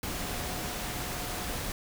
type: tone in noise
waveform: sine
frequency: 722 Hz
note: F#5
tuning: 43 cents flat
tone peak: -45 dBFS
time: 0.12-1.56 s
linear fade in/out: 2 ms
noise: pink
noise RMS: -35 dBFS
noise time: 0.03-1.72 s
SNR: -13 dB
effects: none